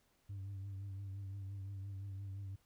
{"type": "tone with vibrato", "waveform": "sine", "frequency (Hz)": 98, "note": "G2", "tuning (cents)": 0, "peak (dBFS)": -40, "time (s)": [0.29, 2.56], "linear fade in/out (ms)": 10, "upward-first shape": "triangle", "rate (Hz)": 5.8, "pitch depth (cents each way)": 48, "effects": ["tanh soft clip ceiling -41 dBFS", "pink hiss -75 dBFS RMS until 2.65 s"]}